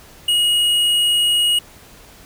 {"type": "tone with hard clipping", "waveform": "sine", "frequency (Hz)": 2888, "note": "F#7", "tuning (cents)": -43, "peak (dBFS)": -15, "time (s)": [0.28, 1.59], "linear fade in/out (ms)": 5, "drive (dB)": 9, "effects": ["pink hiss -44 dBFS RMS until 2.25 s"]}